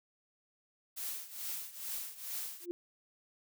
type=noise with tremolo; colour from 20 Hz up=blue; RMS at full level=-38 dBFS; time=0.96-2.66 s; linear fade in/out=20 ms; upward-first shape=triangle; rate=2.3 Hz; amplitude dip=85%
type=tone with exponential growth; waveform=sine; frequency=349.2 Hz; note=F4; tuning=in tune; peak=-30 dBFS; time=2.6-2.71 s; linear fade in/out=0 ms; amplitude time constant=23 ms
effects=none